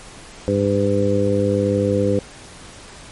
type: harmonic tone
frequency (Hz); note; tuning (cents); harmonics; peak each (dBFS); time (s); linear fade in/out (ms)
100.8; G2; +49; 1 / 2 / 3 / 4 / 5; -22 / -22 / -23 / -23 / -19; 0.48-2.19; 0
effects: pink hiss -40 dBFS RMS until 3.11 s + MP3 48 kbps